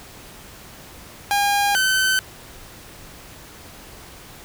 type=tone pair in turn; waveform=sawtooth; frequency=810 / 1529.1 Hz; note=G#5 / G6; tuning=-43 / -43 cents; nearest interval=major seventh; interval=1100 cents; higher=second; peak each=-13 dBFS; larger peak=neither; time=1.31-1.75 / 1.75-2.19 s; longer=neither; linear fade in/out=0 ms; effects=pink hiss -42 dBFS RMS until 4.44 s